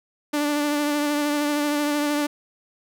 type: tone with vibrato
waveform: sawtooth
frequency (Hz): 293.7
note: D4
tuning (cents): 0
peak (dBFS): -17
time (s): 0.33-2.27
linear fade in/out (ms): 10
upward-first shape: triangle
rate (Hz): 13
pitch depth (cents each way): 28
effects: none

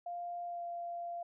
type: tone with pitch glide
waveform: sine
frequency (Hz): 698.5 to 690.9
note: F5 to F5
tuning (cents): 0 to -19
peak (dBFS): -38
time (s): 0.06-1.23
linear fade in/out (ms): 5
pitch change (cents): -19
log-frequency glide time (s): 0.46-0.63
effects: none

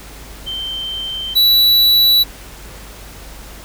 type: tone pair in turn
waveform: sine / square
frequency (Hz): 3118 / 3938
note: G7 / B7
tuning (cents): -10 / -6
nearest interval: major third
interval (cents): 404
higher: second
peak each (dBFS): -21 / -9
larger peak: second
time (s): 0.46-1.35 / 1.35-2.24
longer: neither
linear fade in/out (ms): 20
effects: added 50 Hz sine -36 dBFS peak until 3.64 s + pink hiss -37 dBFS RMS until 3.64 s

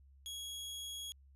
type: tone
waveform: sawtooth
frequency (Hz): 3322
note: G#7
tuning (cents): 0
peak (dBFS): -39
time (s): 0.26-1.12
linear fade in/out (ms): 0
effects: added 68 Hz sine -59 dBFS peak until 1.35 s + resampled to 32000 Hz

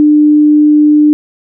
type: tone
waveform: sine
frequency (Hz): 299.4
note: D4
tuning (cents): +33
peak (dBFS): -3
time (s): 0-1.13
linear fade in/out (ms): 0
effects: none

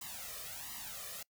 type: noise with flanger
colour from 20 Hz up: white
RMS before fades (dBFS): -45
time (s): 0.01-1.23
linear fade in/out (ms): 5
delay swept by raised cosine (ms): 1 to 1.68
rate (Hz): 1.4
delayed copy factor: +0.95
effects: noise-tail reverb RT60 0.1 s tail -24 dB re dry

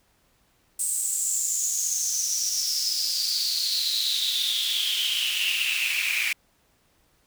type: noise with high-pass filter sweep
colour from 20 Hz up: pink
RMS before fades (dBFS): -26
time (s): 0.79-6.33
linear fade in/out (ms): 5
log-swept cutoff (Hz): 8400 to 2300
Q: 8.8
effects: pink hiss -65 dBFS RMS until 7.26 s

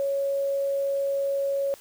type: tone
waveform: sine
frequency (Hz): 554.4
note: C#5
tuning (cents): 0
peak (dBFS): -23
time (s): 0-1.74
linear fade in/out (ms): 0
effects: white hiss -51 dBFS RMS until 1.8 s

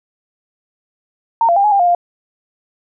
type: tone with pitch steps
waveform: sine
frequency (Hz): 916 / 686 / 798 / 840 / 797 / 706 / 699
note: A#5 / F5 / G5 / G#5 / G5 / F5 / F5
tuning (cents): -31 / -31 / +31 / +19 / +28 / +19 / +1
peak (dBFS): -9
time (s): 1.41-1.949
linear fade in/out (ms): 2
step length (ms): 77
effects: none

